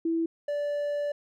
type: tone pair in turn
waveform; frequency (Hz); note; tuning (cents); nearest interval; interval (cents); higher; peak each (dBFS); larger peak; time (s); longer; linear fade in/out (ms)
sine / triangle; 329.6 / 582; E4 / D5; 0 / -16; minor seventh; 984; second; -24 / -25; first; 0.05-0.26 / 0.48-1.12; second; 5
effects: none